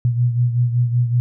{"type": "beating tone pair", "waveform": "sine", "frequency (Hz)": [120.3, 125.6], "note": ["B2", "B2"], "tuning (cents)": [-45, 30], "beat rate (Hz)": 5.3, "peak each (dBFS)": [-15, -22], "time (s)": [0.05, 1.2], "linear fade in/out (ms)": 0, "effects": []}